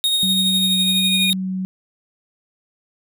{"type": "tone with tremolo", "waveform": "45% pulse", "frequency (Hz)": 3729, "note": "A#7", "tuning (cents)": 0, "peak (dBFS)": -15, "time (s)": [0.04, 1.33], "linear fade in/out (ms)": 0, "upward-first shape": "sine", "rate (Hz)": 12, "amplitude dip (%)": 30}
{"type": "tone with exponential growth", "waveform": "sine", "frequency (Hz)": 2441, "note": "D#7", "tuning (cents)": -34, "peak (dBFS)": -20, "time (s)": [0.05, 1.3], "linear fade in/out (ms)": 1, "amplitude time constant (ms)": 270}
{"type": "tone with vibrato", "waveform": "sine", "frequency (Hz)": 188.2, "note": "F#3", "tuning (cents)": 30, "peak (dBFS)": -21, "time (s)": [0.23, 1.65], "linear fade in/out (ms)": 0, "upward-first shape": "sine", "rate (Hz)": 1.3, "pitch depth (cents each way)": 9}
{"effects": []}